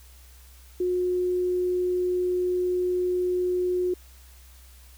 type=tone; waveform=sine; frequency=361.2 Hz; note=F#4; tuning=42 cents flat; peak=-22 dBFS; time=0.8-3.94 s; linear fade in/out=5 ms; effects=added 63 Hz sine -48 dBFS peak until 4.97 s + white hiss -55 dBFS RMS until 4.97 s